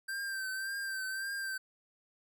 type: tone with vibrato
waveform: square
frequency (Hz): 1568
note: G6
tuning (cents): 0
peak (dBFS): -36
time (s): 0.08-1.58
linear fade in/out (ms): 10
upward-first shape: triangle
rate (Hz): 1.8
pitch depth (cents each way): 49
effects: none